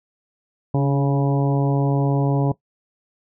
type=harmonic tone with a mistuned harmonic; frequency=139.1 Hz; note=C#3; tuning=6 cents sharp; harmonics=1 / 2 / 3 / 4 / 5 / 6 / 7; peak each=-17 / -23 / -27 / -29 / -31 / -33 / -34 dBFS; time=0.74-2.52 s; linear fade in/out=5 ms; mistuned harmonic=2; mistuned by=+36 cents; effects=noise-tail reverb RT60 0.1 s tail -18 dB re dry